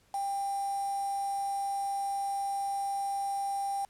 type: tone with quantisation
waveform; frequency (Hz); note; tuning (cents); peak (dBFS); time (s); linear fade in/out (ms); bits
sine; 794; G5; +22; -30; 0.14-3.85; 2; 7
effects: pink hiss -66 dBFS RMS until 3.89 s + low-pass 12000 Hz 12 dB/octave